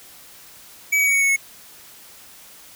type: tone with pitch steps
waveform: square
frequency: 2283 / 2265 / 2246 / 2228 / 2210 / 2193 Hz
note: D7 / C#7 / C#7 / C#7 / C#7 / C#7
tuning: -50 / +37 / +22 / +8 / -6 / -19 cents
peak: -16 dBFS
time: 0.92-1.364 s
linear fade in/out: 10 ms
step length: 74 ms
effects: white hiss -45 dBFS RMS until 2.75 s